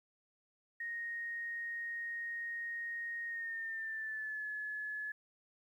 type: tone with pitch glide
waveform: sine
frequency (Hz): 1864.7 to 1709.9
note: A#6 to A6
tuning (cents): 0 to -50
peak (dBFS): -38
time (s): 0.8-5.12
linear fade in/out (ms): 5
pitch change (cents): -150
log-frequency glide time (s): 3.27-4.46
effects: 12-bit